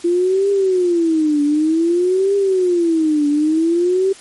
sine tone with vibrato, 340.9 Hz, F4, 42 cents flat, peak -12 dBFS, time 0.04-4.13 s, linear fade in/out 10 ms, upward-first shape triangle, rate 0.54 Hz, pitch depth 290 cents each way, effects white hiss -40 dBFS RMS until 4.2 s + MP3 48 kbps

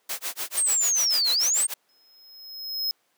white noise with tremolo, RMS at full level -29 dBFS, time 0.09-1.74 s, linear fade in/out 5 ms, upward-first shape sine, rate 6.8 Hz, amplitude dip 100%
sine linear two-way sweep, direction down then up, 8720 to 3951 to 8720 Hz, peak -20 dBFS, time 0.57-1.67 s, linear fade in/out 10 ms, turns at 1.31 s
square tone with exponential growth, 5140 Hz, E8, 45 cents flat, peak -23 dBFS, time 1.89-2.91 s, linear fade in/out 0 ms, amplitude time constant 220 ms
effects pink hiss -68 dBFS RMS until 3.17 s + high-pass 400 Hz 12 dB/octave

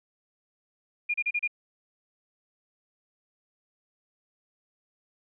sine tone bursts, 2420 Hz, D#7, 49 cents flat, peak -24 dBFS, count 5, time 1.09-1.477 s, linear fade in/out 10 ms, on 51 ms, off 33 ms, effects none

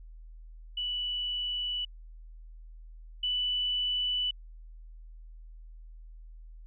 sine tone pair in turn, 2960 / 2977 Hz, F#7 / F#7, 0 / +10 cents, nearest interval unison, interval 10 cents, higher second, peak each -30 / -27 dBFS, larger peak second, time 0.77-1.85 / 3.23-4.31 s, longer neither, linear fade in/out 5 ms, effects added 40 Hz sine -45 dBFS peak until 6.66 s

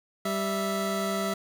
25% pulse tone pair together, 196 / 659.3 Hz, G3 / E5, 0 / 0 cents, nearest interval octave + major sixth, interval 2100 cents, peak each -26 dBFS, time 0.25-1.34 s, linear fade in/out 5 ms, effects none

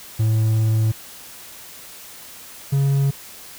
triangle tone pair in turn, 110.3 / 138.53 Hz, A2 / C#3, +5 / -1 cents, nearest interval major third, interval 394 cents, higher second, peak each -13 dBFS, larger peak neither, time 0.19-0.92 / 2.72-3.11 s, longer first, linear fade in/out 10 ms, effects white hiss -40 dBFS RMS until 3.58 s

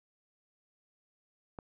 click, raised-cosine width 1 ms, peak -28 dBFS, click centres 1.588 s, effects none

